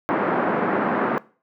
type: band-pass noise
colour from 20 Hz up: pink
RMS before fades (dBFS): -22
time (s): 0.09-1.18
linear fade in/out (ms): 0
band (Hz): 200 to 1600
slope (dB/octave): 24
effects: noise-tail reverb RT60 0.4 s tail -21 dB re dry